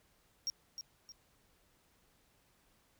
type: tone with echo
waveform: triangle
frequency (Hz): 5588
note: F8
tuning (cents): 0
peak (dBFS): -32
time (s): 0.47-0.5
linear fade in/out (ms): 0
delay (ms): 310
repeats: 2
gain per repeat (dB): -8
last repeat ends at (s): 1.12
effects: pink hiss -71 dBFS RMS until 2.99 s